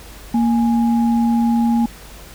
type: tone pair together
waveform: sine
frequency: 232.7 / 830.4 Hz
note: A#3 / G#5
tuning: -3 / 0 cents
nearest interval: octave + minor seventh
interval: 2203 cents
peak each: -13 / -24 dBFS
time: 0.34-1.86 s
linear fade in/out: 5 ms
effects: added 50 Hz sine -39 dBFS peak until 2.34 s + pink hiss -40 dBFS RMS until 2.34 s